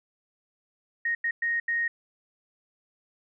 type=tone bursts at uneven times; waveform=sine; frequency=1864.7 Hz; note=A#6; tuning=in tune; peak=-24 dBFS; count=4; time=1.05-1.15 / 1.24-1.31 / 1.42-1.6 / 1.68-1.88 s; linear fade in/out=5 ms; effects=none